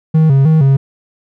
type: tone with vibrato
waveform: triangle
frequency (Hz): 146.83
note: D3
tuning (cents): 0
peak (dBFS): -4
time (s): 0.14-0.77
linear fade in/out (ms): 10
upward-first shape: square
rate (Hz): 3.2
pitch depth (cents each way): 130
effects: none